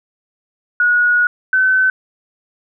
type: tone pair in turn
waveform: sine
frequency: 1454 / 1521.9 Hz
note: F#6 / F#6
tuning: -31 / +48 cents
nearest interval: minor second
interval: 79 cents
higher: second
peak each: -10 dBFS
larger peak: neither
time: 0.8-1.27 / 1.53-1.9 s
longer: first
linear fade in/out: 2 ms
effects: none